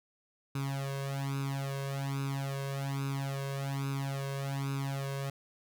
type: tone with flanger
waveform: sawtooth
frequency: 137.7 Hz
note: C#3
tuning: 11 cents flat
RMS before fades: -35 dBFS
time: 0.55-5.3 s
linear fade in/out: 5 ms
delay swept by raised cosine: 0.78 to 1.88 ms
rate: 1.2 Hz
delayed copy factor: +0.95
effects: none